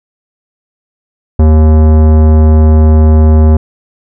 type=tone with tanh clipping; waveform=sine; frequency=77.9 Hz; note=D#2; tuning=3 cents sharp; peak=-4 dBFS; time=1.39-3.57 s; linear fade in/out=5 ms; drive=18 dB; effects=none